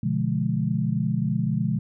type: chord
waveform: sine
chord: B diminished seventh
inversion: none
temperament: equal with one note detuned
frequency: 123.47 / 146.83 / 174.61 / 211.4 Hz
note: B2 / D3 / F3 / Ab3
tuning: 0 / 0 / 0 / +31 cents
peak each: -27 dBFS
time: 0.03-1.79 s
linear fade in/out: 5 ms
effects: none